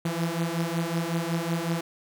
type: beating tone pair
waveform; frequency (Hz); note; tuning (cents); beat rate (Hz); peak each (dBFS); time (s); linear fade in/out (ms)
sawtooth; 164.81 / 170.21; E3 / F3; 0 / -44; 5.4; -25; 0.05-1.81; 5
effects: none